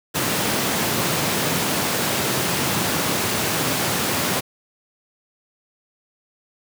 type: high-pass noise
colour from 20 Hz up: pink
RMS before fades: -22 dBFS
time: 0.14-4.41 s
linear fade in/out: 20 ms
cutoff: 110 Hz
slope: 24 dB/octave
effects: none